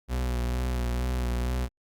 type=tone with vibrato; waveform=40% pulse; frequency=61.4 Hz; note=B1; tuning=9 cents flat; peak=-25 dBFS; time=0.08-1.69 s; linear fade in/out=50 ms; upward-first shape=sine; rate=2.2 Hz; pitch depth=34 cents each way; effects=Opus 48 kbps